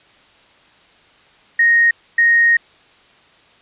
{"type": "tone bursts at uneven times", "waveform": "sine", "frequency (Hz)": 1864.7, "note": "A#6", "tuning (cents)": 0, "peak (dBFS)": -9, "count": 2, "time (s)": [[1.59, 1.91], [2.18, 2.57]], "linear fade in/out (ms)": 5, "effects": ["white hiss -50 dBFS RMS until 3.61 s", "resampled to 8000 Hz"]}